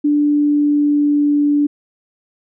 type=tone with pitch glide; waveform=sine; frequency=293.7 to 291.3 Hz; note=D4 to D4; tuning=0 to -14 cents; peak=-11 dBFS; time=0.04-1.67 s; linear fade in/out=10 ms; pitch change=-14 cents; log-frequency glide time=0.18-1.44 s; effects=none